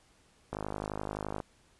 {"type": "click train", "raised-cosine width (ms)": 1, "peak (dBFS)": -21, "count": 46, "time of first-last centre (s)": [0.53, 1.402], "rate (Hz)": 51.6, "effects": ["pink hiss -65 dBFS RMS until 1.79 s", "resampled to 24000 Hz"]}